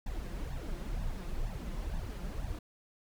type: noise with flanger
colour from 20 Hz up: brown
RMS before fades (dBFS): -37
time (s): 0.06-2.59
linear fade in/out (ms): 5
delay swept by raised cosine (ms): 1.1 to 5.8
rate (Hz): 2.1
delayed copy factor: +0.8
effects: none